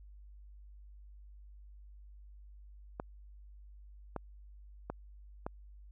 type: clicks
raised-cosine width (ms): 1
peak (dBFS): -23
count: 4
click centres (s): 2.999 / 4.163 / 4.9 / 5.465
effects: added 50 Hz sine -51 dBFS peak until 5.91 s